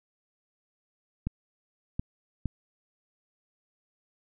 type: clicks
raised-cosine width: 5 ms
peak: -17 dBFS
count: 3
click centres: 1.27 / 1.995 / 2.457 s
effects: none